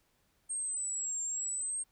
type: exponential two-way sweep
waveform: sine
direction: down then up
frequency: 8550 to 7360 to 8550 Hz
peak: -33 dBFS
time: 0.49-1.84 s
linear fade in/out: 20 ms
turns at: 1.23 s
effects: pink hiss -73 dBFS RMS until 1.91 s